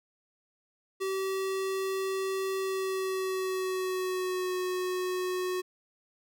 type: tone with pitch glide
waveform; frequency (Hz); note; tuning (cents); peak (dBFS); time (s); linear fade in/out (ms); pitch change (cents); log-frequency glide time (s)
square; 383.8 to 366.5; G4 to F#4; -37 to -16; -30; 1-5.62; 20; -79; 2.58-4.55
effects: none